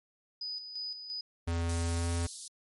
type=tone with tremolo; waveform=sine; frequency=4978 Hz; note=D#8; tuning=in tune; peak=-35 dBFS; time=0.41-1.21 s; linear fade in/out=5 ms; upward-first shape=square; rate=2.9 Hz; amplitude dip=55%
type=tone with pitch glide; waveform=square; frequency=84.3 to 85.13 Hz; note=E2 to F2; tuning=+39 to -44 cents; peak=-30 dBFS; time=1.47-2.27 s; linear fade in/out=10 ms; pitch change=+17 cents; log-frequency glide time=1.95-2.07 s
type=high-pass noise; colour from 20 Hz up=white; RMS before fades=-42 dBFS; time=1.69-2.48 s; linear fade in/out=5 ms; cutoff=3700 Hz; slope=48 dB/octave
effects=MP3 48 kbps